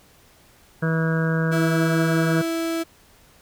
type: harmonic tone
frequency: 162.1 Hz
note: E3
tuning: 29 cents flat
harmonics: 1 / 2 / 3 / 4 / 6 / 7 / 8 / 9 / 10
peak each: -20 / -32 / -28 / -34 / -39 / -38 / -37 / -31 / -31 dBFS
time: 0.82-2.42 s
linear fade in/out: 10 ms
type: tone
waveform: 35% pulse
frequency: 329.6 Hz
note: E4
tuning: in tune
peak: -21 dBFS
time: 1.51-2.84 s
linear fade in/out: 20 ms
effects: pink hiss -54 dBFS RMS until 3.41 s